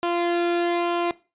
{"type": "tone with flanger", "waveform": "sawtooth", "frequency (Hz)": 345.7, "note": "F4", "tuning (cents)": -18, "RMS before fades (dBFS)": -23, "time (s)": [0.03, 1.11], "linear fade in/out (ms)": 0, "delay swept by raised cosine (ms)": [0.5, 1.02], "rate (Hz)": 1.1, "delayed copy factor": -0.5, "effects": ["noise-tail reverb RT60 0.3 s tail -19 dB re dry", "resampled to 8000 Hz"]}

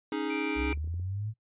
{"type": "chord", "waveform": "square", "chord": "C# suspended second", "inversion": "none", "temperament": "equal", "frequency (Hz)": [277.2, 311.1, 415.3], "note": ["C#4", "D#4", "G#4"], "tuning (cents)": [0, 0, 0], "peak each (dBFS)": [-36, -33, -36], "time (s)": [0.12, 0.73], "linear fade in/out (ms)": 2}
{"type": "tone", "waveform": "sine", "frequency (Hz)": 2350, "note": "D7", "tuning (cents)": 1, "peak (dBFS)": -36, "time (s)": [0.3, 0.74], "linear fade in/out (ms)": 2}
{"type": "linear sweep", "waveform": "sine", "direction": "up", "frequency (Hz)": [59.1, 111.7], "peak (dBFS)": -31, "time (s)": [0.55, 1.34], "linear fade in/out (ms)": 50}
{"type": "clicks", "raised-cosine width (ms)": 3, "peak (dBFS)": -38, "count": 7, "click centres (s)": [0.57, 0.656, 0.775, 0.844, 0.875, 0.941, 0.997]}
{"effects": ["noise-tail reverb RT60 0.1 s tail -21 dB re dry", "resampled to 8000 Hz"]}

